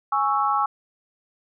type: chord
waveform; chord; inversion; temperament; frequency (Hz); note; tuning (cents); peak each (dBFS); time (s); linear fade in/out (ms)
sine; C# minor; second; equal; 830.6 / 1108.7 / 1318.5; G#5 / C#6 / E6; 0 / 0 / 0; -23 / -23 / -24; 0.12-0.66; 5
effects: none